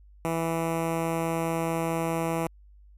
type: tone with notch filter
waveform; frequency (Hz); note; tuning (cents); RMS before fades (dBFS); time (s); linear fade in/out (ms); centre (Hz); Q
10% pulse; 164.81; E3; 0; -28; 0.25-2.47; 0; 4300; 0.71
effects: added 50 Hz sine -50 dBFS peak until 2.97 s + resampled to 32000 Hz